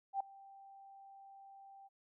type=tone with ADSR envelope; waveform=sine; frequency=785 Hz; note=G5; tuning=2 cents sharp; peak=-31 dBFS; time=0.13-1.89 s; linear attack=73 ms; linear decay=3 ms; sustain=-23 dB; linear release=28 ms; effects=none